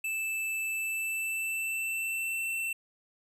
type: tone with pitch glide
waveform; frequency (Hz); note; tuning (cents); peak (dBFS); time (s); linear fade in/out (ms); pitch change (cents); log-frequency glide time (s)
square; 2637 to 2686; E7 to E7; 0 to +32; -31; 0.04-2.73; 5; +32; 0.7-2.48
effects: none